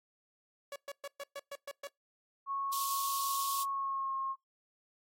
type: tone bursts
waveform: sawtooth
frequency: 564 Hz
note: C#5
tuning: 30 cents sharp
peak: -36 dBFS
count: 8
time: 0.72-1.872 s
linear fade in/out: 2 ms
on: 39 ms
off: 120 ms
type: tone with pitch glide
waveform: sine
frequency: 1100 to 1076.1 Hz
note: C#6 to C6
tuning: -14 to +48 cents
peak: -33 dBFS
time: 2.46-4.36 s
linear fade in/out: 50 ms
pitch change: -38 cents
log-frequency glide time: 3.67-4.14 s
type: high-pass noise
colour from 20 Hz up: white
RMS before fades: -38 dBFS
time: 2.72-3.64 s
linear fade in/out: 10 ms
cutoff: 3000 Hz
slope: 48 dB/octave
effects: noise-tail reverb RT60 0.2 s tail -25 dB re dry + AAC 48 kbps